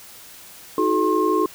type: tone cluster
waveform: sine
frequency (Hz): 317.1 / 368.8 / 428.6 / 1068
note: D#4 / F#4 / A4 / C6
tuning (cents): +33 / -6 / -45 / +35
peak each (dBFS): -22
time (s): 0.78-1.46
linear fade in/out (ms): 2
effects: white hiss -43 dBFS RMS until 1.54 s